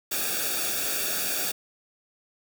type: noise with comb filter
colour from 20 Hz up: white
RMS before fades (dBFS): -28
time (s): 0.11-1.52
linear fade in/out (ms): 10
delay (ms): 0.98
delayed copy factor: -0.85
effects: none